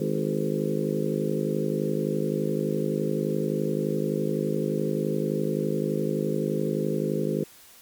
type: harmonic tone with a mistuned harmonic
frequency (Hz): 51.7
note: G#1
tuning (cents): -7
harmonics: 3 / 4 / 5 / 6 / 7 / 8 / 9 / 10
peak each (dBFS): -30 / -30 / -34 / -33 / -31 / -31 / -36 / -34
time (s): 0-7.44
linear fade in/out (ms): 5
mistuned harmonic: 8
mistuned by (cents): +32
effects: white hiss -51 dBFS RMS until 7.81 s + MP3 96 kbps